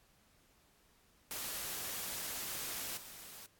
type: noise with level steps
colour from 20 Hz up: white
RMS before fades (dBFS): -41 / -51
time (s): 1.31-3.46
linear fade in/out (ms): 0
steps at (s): 2.97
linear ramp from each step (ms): 2
effects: pink hiss -69 dBFS RMS until 3.59 s + AAC 64 kbps